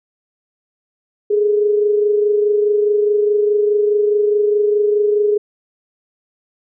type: tone pair together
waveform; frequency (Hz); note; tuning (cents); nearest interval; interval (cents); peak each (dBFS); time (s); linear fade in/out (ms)
sine; 415.3 / 440.1; G#4 / A4; 0 / 0; minor second; 100; -12 / -23; 1.3-5.38; 10
effects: none